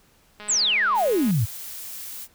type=click train; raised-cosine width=0.3 ms; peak=-24 dBFS; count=191; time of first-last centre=0.4-1.309 s; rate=209 Hz
type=exponential sweep; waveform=sine; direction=down; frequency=8372 to 95.2 Hz; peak=-18 dBFS; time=0.48-1.46 s; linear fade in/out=20 ms
type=noise; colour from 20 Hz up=blue; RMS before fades=-36 dBFS; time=0.94-2.28 s; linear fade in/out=50 ms
effects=pink hiss -59 dBFS RMS until 2.34 s